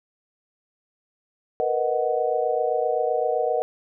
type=chord; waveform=sine; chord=B major seventh; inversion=third; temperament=equal; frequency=466.2 / 493.9 / 622.3 / 740 Hz; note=A#4 / B4 / D#5 / F#5; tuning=0 / 0 / 0 / 0 cents; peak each=-26 dBFS; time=1.6-3.62 s; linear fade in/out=0 ms; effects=none